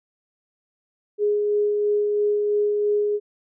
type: tone with tremolo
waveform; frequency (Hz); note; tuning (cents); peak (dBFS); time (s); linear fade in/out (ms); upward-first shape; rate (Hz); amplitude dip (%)
sine; 415.3; G#4; 0; -17; 1.18-3.2; 50; sine; 3; 25
effects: none